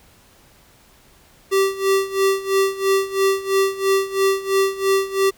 square tone with tremolo, 388.7 Hz, G4, 15 cents flat, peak -14 dBFS, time 1.51-5.31 s, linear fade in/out 20 ms, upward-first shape sine, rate 3 Hz, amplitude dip 85%, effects pink hiss -52 dBFS RMS until 5.37 s

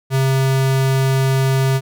square tone, 133.6 Hz, C3, 36 cents sharp, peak -14 dBFS, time 0.1-1.81 s, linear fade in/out 50 ms, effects none

